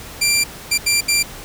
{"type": "tone bursts at uneven times", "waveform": "15% pulse", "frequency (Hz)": 2368, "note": "D7", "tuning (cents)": 14, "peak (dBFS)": -7, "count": 4, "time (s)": [[0.21, 0.44], [0.71, 0.78], [0.86, 1.01], [1.08, 1.23]], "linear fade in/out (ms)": 10, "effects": ["pink hiss -35 dBFS RMS until 1.44 s"]}